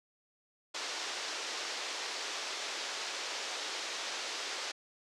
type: band-pass noise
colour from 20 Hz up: white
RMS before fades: -39 dBFS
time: 0.74-4.72 s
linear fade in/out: 10 ms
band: 350 to 6000 Hz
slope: 24 dB/octave
effects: low-pass 10000 Hz 12 dB/octave